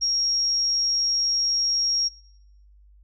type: tone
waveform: sine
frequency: 5588 Hz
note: F8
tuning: in tune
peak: -20 dBFS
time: 0.01-2.09 s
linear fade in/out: 20 ms
effects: noise-tail reverb RT60 0.9 s tail -24 dB re dry + added 50 Hz sine -50 dBFS peak until 3.03 s